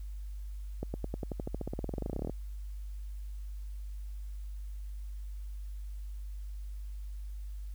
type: accelerating click train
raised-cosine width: 2 ms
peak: -22 dBFS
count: 27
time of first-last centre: 0.83-2.296 s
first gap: 110 ms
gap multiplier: 0.94
effects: added 50 Hz sine -38 dBFS peak until 7.74 s + white hiss -66 dBFS RMS until 7.74 s